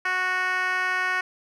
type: tone with band-pass filter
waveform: 10% pulse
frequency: 368.6 Hz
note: F#4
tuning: 7 cents flat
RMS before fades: -25 dBFS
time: 0.05-1.21 s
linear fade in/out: 5 ms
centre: 1700 Hz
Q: 1.8
effects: none